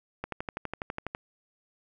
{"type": "click train", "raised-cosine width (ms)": 0.5, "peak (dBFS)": -18, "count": 12, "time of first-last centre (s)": [0.24, 1.149], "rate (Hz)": 12.1, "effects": []}